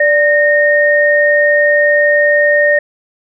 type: tone pair together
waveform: sine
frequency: 587.3 / 1845.3 Hz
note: D5 / A#6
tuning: 0 / -18 cents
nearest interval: octave + minor sixth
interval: 1982 cents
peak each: -10 dBFS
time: 0-2.79 s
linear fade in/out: 5 ms
effects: none